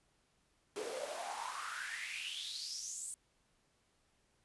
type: noise with high-pass filter sweep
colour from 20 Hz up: pink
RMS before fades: -43 dBFS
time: 0.76-3.14 s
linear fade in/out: 0 ms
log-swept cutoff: 390 to 8800 Hz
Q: 7.1
effects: pink hiss -75 dBFS RMS until 4.44 s + resampled to 24000 Hz